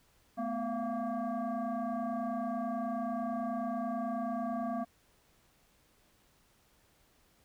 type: tone with frequency modulation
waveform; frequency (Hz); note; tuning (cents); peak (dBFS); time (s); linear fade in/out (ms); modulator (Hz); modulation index
sine; 217.9; A3; -17; -32; 0.37-4.85; 20; 465; 1.6
effects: pink hiss -68 dBFS RMS until 7.44 s